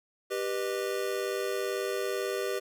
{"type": "chord", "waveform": "square", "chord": "G augmented", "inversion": "none", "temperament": "just", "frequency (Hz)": [392, 490, 612.5], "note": ["G4", "B4", "D#5"], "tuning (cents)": [0, -14, -27], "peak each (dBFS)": [-33, -35, -38], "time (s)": [0.3, 2.6], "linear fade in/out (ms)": 20, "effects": []}